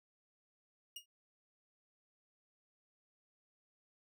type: tone with exponential decay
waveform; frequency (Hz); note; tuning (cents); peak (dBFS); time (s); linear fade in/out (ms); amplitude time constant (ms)
sawtooth; 2856; F7; +38; -38; 0.96-1.06; 5; 21
effects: none